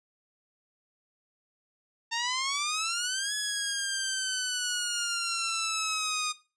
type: exponential two-way sweep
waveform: 10% pulse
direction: up then down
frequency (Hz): 909 to 1694 to 1228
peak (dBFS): -20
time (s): 2.11-6.33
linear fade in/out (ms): 20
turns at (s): 3.34
effects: noise-tail reverb RT60 0.3 s tail -17 dB re dry + resampled to 22050 Hz